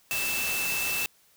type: tone in noise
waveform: sine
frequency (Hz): 2645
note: E7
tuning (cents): +5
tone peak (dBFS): -29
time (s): 0.11-1.06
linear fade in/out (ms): 0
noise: white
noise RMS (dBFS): -31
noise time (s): 0.11-1.06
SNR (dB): -1
effects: white hiss -62 dBFS RMS until 1.36 s